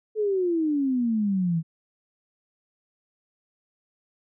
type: exponential sweep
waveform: sine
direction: down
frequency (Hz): 440 to 158.7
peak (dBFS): -21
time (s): 0.15-1.63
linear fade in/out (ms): 50
effects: none